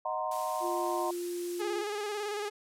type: chord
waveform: sine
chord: C half-diminished seventh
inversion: first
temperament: equal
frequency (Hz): 622.3 / 740 / 932.3 / 1046.5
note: Eb5 / Gb5 / Bb5 / C6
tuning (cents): 0 / 0 / 0 / 0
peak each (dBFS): -36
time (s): 0.05-1.11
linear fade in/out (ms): 5
type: noise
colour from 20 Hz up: blue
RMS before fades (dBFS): -42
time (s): 0.31-1.61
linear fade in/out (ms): 5
type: tone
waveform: sine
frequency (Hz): 350.4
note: F4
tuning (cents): +6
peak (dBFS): -33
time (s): 0.6-1.85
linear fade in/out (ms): 50
type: tone with vibrato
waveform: sawtooth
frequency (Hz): 415.3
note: G#4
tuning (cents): 0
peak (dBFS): -29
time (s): 1.59-2.5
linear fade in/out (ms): 20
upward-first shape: square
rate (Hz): 18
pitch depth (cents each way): 36
effects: low-pass 11000 Hz 12 dB/octave